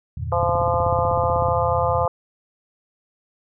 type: chord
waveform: sine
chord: E half-diminished seventh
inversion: none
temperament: equal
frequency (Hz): 82.41 / 98 / 116.54 / 146.83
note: E2 / G2 / Bb2 / D3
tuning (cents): 0 / 0 / 0 / 0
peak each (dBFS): -28 / -33 / -29 / -34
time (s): 0.17-2.06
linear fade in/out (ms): 5
type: harmonic tone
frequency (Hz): 172.6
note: F3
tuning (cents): -20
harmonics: 3 / 4 / 5 / 6 / 7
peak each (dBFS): -22 / -24 / -25 / -26 / -27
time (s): 0.32-2.08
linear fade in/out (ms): 2
type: click train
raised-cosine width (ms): 3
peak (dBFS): -19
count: 18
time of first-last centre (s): 0.43-1.486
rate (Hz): 16.1
effects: none